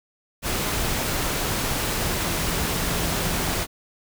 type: tone in noise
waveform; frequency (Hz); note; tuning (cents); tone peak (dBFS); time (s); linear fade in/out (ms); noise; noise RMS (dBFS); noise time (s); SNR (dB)
sine; 168.9; E3; +42; -33; 2.23-3.54; 50; pink; -25; 0.42-3.67; -11
effects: none